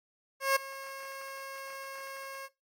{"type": "tone with ADSR envelope", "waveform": "15% pulse", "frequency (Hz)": 542, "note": "C#5", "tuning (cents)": -39, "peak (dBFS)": -16, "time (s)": [0.4, 2.49], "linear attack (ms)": 160, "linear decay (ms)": 9, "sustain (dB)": -18, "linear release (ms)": 41, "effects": ["noise-tail reverb RT60 0.2 s tail -18 dB re dry", "AAC 64 kbps"]}